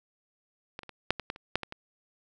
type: clicks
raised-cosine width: 0.3 ms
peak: -22 / -29 / -27 / -7 / -19 / -16 / -30 / -9 / -19 / -23 dBFS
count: 10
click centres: 0.791 / 0.833 / 0.893 / 1.106 / 1.197 / 1.301 / 1.361 / 1.556 / 1.633 / 1.724 s
effects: none

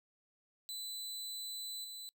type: tone with level steps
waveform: sawtooth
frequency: 4000 Hz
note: B7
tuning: 21 cents sharp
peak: -38 / -42 dBFS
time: 0.69-2.09 s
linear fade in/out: 0 ms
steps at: 1.84 s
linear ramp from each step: 5 ms
effects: noise-tail reverb RT60 0.1 s tail -24 dB re dry

